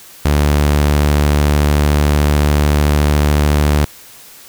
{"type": "tone with pitch glide", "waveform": "sawtooth", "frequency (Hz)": [73.42, 73.89], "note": ["D2", "D2"], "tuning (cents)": [0, 11], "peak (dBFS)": -6, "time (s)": [0.25, 3.85], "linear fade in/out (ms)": 5, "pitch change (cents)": 11, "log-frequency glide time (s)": [0.94, 3.33], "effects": ["white hiss -39 dBFS RMS until 4.48 s"]}